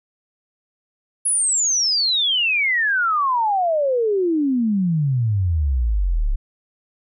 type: exponential sweep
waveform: sine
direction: down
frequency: 10630 to 32.56 Hz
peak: -16 dBFS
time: 1.25-6.36 s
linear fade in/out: 10 ms
effects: none